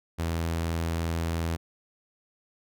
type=tone; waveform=sawtooth; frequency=82.9 Hz; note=E2; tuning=10 cents sharp; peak=-23 dBFS; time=0.18-1.57 s; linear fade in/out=20 ms; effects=none